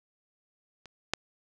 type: clicks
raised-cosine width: 0.2 ms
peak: -30 / -9 dBFS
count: 2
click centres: 0.857 / 1.136 s
effects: none